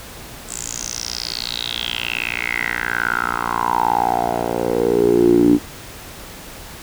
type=tone with band-pass filter sweep; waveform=10% pulse; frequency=58.9 Hz; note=A#1; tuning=19 cents sharp; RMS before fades=-19 dBFS; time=0.47-5.59 s; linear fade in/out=50 ms; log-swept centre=8000 to 290 Hz; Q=7.1; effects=pink hiss -36 dBFS RMS until 6.82 s